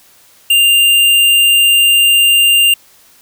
square tone, 2794 Hz, F7, in tune, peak -7 dBFS, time 0.5-2.74 s, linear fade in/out 5 ms, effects white hiss -46 dBFS RMS until 3.21 s

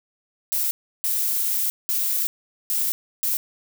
violet noise bursts at uneven times, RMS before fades -23 dBFS, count 5, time 0.52-0.71 / 1.04-1.7 / 1.89-2.27 / 2.7-2.92 / 3.23-3.37 s, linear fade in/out 0 ms, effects none

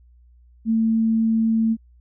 sine tone, 224 Hz, A3, 31 cents sharp, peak -16 dBFS, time 0.65-1.77 s, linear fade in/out 50 ms, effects added 60 Hz sine -49 dBFS peak until 2 s

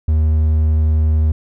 triangle tone, 77.78 Hz, D#2, in tune, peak -9 dBFS, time 0.08-1.32 s, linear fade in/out 5 ms, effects none

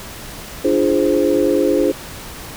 sine chord, D half-diminished seventh, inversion none, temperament equal with one note detuned, 293.7 / 343 / 415.3 / 523.3 Hz, D4 / F4 / Ab4 / C5, 0 / -31 / 0 / 0 cents, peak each -18 dBFS, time 0.64-1.92 s, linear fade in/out 10 ms, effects pink hiss -33 dBFS RMS until 2.56 s

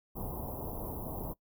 pink band-stop noise, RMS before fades -39 dBFS, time 0.15-1.34 s, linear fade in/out 20 ms, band 1000 to 12000 Hz, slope 48 dB/octave, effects noise-tail reverb RT60 0.1 s tail -22 dB re dry

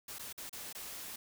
white noise with dropouts, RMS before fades -45 dBFS, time 0.08-1.16 s, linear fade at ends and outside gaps 5 ms, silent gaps 0.185-0.193 / 0.328-0.377 / 0.495-0.528 / 0.728-0.749 s, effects none

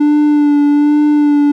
triangle tone with vibrato, 293.7 Hz, D4, in tune, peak -5 dBFS, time 0-1.52 s, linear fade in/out 10 ms, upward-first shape sine, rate 1.2 Hz, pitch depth 23 cents each way, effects none

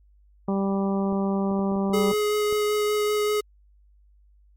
harmonic tone, 196 Hz, G3, in tune, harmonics 1 / 2 / 3 / 4 / 5 / 6, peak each -23 / -29 / -33 / -35 / -37 / -39 dBFS, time 0.48-2.12 s, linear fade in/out 5 ms
clicks, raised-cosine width 2 ms, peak -25 dBFS, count 8, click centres 1.126 / 1.513 / 1.593 / 1.718 / 1.76 / 1.898 / 2.134 / 2.526 s
square tone with vibrato, 420 Hz, G#4, 19 cents sharp, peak -22 dBFS, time 1.93-3.41 s, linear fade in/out 10 ms, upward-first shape sine, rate 5.2 Hz, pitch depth 8 cents each way
effects added 50 Hz sine -54 dBFS peak until 4.56 s + Opus 48 kbps

